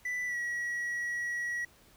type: tone with pitch glide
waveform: triangle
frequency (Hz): 1983 to 1919.9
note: B6 to B6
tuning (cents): +7 to -49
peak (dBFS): -30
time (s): 0.05-1.65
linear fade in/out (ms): 5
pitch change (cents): -56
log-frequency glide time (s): 0.26-0.37
effects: pink hiss -61 dBFS RMS until 1.96 s